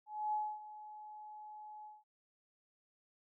sine tone with ADSR envelope, 849 Hz, G#5, 38 cents sharp, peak -32 dBFS, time 0.06-2.04 s, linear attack 270 ms, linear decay 260 ms, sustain -16 dB, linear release 190 ms, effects none

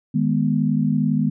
sine chord, G# minor, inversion second, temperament equal with one note detuned, 155.56 / 207.7 / 245.5 Hz, D#3 / G#3 / B3, 0 / 0 / -10 cents, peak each -21 dBFS, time 0.14-1.3 s, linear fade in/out 10 ms, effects none

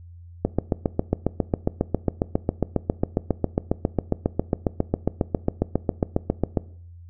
click train, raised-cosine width 2 ms, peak -6 dBFS, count 46, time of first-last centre 0.45-6.572 s, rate 7.35 Hz, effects noise-tail reverb RT60 0.6 s tail -20 dB re dry + added 86 Hz sine -41 dBFS peak until 7.09 s

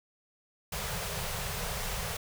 pink band-stop noise, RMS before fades -35 dBFS, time 0.72-2.17 s, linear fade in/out 5 ms, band 200 to 400 Hz, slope 96 dB/octave, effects none

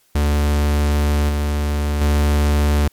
45% pulse tone with level steps, 73.42 Hz, D2, in tune, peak -14 / -17 / -13 dBFS, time 0.15-2.88 s, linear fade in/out 5 ms, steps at 1.29 / 2.01 s, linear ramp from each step 5 ms, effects white hiss -58 dBFS RMS until 2.92 s + MP3 96 kbps

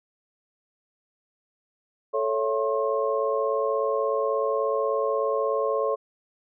sine tone cluster, 439.5 / 556 / 666 / 1072 Hz, A4 / C#5 / E5 / C6, -2 / +5 / +18 / +42 cents, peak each -26 / -26 / -33 / -29 dBFS, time 2.13-5.96 s, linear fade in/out 20 ms, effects none

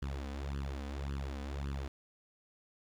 sawtooth tone with flanger, 69.3 Hz, C#2, in tune, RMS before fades -39 dBFS, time 0.02-1.88 s, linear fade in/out 5 ms, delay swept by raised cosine 0.65 to 4.05 ms, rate 1.8 Hz, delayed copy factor +1, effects low-pass 6000 Hz 12 dB/octave + 11-bit

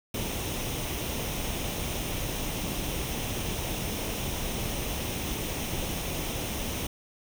pink noise with comb filter, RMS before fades -32 dBFS, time 0.14-6.87 s, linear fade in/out 5 ms, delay 0.33 ms, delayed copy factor +0.5, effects none

